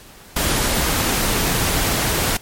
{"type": "noise", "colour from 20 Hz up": "pink", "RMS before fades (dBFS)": -19, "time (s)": [0.36, 2.37], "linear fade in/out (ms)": 5, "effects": ["pink hiss -43 dBFS RMS until 2.41 s", "MP3 64 kbps"]}